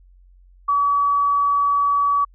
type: tone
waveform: sine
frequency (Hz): 1140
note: C#6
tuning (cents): +48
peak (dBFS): -15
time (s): 0.68-2.25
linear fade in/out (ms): 10
effects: added 45 Hz sine -47 dBFS peak until 2.34 s